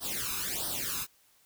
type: noise with flanger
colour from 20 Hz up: white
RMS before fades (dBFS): -34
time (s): 0-1.07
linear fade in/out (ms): 50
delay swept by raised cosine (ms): 0.21 to 0.8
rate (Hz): 1.5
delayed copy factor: +0.9
effects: white hiss -65 dBFS RMS until 1.45 s